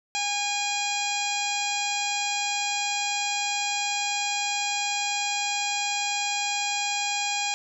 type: harmonic tone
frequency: 817 Hz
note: G#5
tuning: 29 cents flat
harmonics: 1 / 2 / 3 / 4 / 5 / 6 / 7 / 8 / 9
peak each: -30 / -40 / -30 / -34 / -35 / -38 / -37 / -40 / -34 dBFS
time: 0.15-7.54 s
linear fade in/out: 0 ms
effects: 10-bit